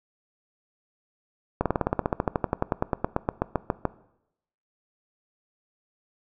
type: slowing click train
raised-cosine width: 1 ms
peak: -8 dBFS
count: 26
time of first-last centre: 1.61-3.853 s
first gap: 47 ms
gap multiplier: 1.05
effects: noise-tail reverb RT60 0.8 s tail -19 dB re dry